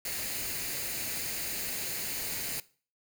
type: noise with comb filter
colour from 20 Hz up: white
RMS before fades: -35 dBFS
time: 0.05-2.6 s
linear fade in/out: 2 ms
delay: 0.44 ms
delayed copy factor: +0.5
effects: noise-tail reverb RT60 0.4 s tail -19 dB re dry